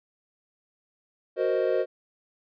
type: chord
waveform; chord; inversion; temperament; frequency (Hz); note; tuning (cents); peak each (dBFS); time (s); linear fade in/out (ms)
triangle; C half-diminished seventh; second; equal; 370 / 466.2 / 523.3 / 622.3; Gb4 / Bb4 / C5 / Eb5; 0 / 0 / 0 / 0; -26 / -26 / -25 / -27; 1.36-1.86; 50
effects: resampled to 11025 Hz